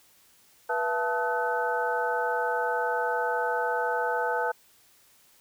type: tone cluster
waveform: sine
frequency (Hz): 488.7 / 675 / 875 / 1273 / 1509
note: B4 / E5 / A5 / D#6 / F#6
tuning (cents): -18 / +41 / -10 / +39 / +34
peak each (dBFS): -30 / -33 / -29 / -36 / -31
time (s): 0.69-4.52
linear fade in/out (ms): 10
effects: white hiss -60 dBFS RMS until 5.4 s